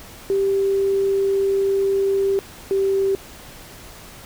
sine tone pair in turn, 392 / 389.7 Hz, G4 / G4, 0 / -10 cents, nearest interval unison, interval 10 cents, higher first, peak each -16 dBFS, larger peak neither, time 0.3-2.39 / 2.71-3.15 s, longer first, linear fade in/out 0 ms, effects pink hiss -41 dBFS RMS until 4.25 s

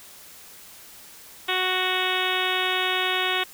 harmonic tone, 370 Hz, F#4, in tune, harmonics 1 / 2 / 3 / 4 / 5 / 6 / 7 / 8 / 9 / 10, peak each -31 / -31 / -31 / -31 / -31 / -31 / -31 / -31 / -31 / -31 dBFS, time 1.48-3.44 s, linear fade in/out 10 ms, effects white hiss -46 dBFS RMS until 3.53 s

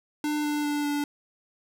square tone with pitch steps, 298.7 / 296 / 293.2 / 290.5 Hz, D4 / D4 / D4 / D4, +29 / +14 / -3 / -19 cents, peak -26 dBFS, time 0.24-1.04 s, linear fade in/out 2 ms, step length 200 ms, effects none

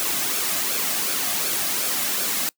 white noise with flanger, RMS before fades -24 dBFS, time 0-2.49 s, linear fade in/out 0 ms, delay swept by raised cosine 1 to 2.2 ms, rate 2.7 Hz, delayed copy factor -0.5, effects noise-tail reverb RT60 0.1 s tail -24 dB re dry + high-pass 150 Hz 12 dB/octave

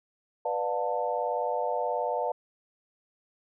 sine chord, B half-diminished seventh, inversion none, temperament just, 493.9 / 592.7 / 711.2 / 889 Hz, B4 / D5 / F5 / A5, 0 / +16 / +31 / +18 cents, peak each -32 dBFS, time 0.45-2.32 s, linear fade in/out 5 ms, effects none

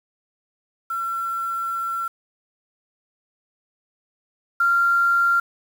sine tone pair in turn, 1354 / 1384.8 Hz, E6 / F6, +46 / -15 cents, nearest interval unison, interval 39 cents, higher second, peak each -23 / -15 dBFS, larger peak second, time 0.9-2.08 / 4.6-5.4 s, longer first, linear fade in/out 5 ms, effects 7-bit

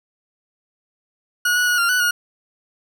40% pulse tone with pitch steps, 1452 / 1468 / 1455 / 1391 / 1484 / 1438 Hz, F#6 / F#6 / F#6 / F6 / F#6 / F#6, -33 / -14 / -29 / -7 / +5 / -50 cents, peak -15 dBFS, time 1.45-2.11 s, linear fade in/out 5 ms, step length 110 ms, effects none

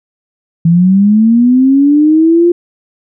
sine linear sweep, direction up, 163.2 to 351.2 Hz, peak -4 dBFS, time 0.65-2.52 s, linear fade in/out 5 ms, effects none

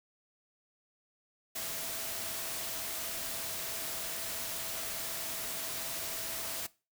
sine tone in noise, 658 Hz, E5, 3 cents flat, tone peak -49 dBFS, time 1.55-6.67 s, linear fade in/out 10 ms, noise white, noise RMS -38 dBFS, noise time 1.55-6.67 s, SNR -14 dB, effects noise-tail reverb RT60 0.3 s tail -20 dB re dry

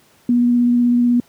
sine tone with vibrato, 241.8 Hz, B3, 36 cents flat, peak -11 dBFS, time 0.29-1.2 s, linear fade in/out 2 ms, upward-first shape square, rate 16 Hz, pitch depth 9 cents each way, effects pink hiss -53 dBFS RMS until 1.28 s + high-pass 100 Hz 12 dB/octave

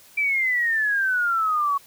sine exponential sweep, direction down, 2349 to 1108.7 Hz, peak -19 dBFS, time 0.17-1.78 s, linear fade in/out 10 ms, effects white hiss -51 dBFS RMS until 1.86 s

